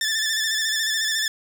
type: tone with vibrato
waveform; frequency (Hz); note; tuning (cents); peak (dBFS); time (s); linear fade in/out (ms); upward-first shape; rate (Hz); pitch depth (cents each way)
15% pulse; 1760; A6; 0; -15; 0.01-1.28; 2; square; 14; 34
effects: none